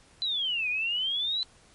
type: exponential two-way sweep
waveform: sine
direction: down then up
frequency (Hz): 4049 to 2424 to 4049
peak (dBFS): -26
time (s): 0.22-1.43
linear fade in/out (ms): 0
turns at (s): 0.69
effects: pink hiss -58 dBFS RMS until 1.74 s + MP3 48 kbps